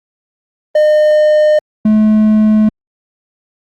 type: tone pair in turn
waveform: triangle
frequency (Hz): 608 / 215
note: D#5 / A3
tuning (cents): -40 / -40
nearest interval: octave + tritone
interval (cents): 1800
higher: first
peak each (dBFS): -4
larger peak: neither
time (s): 0.75-1.59 / 1.85-2.69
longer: neither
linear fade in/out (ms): 5
effects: Opus 24 kbps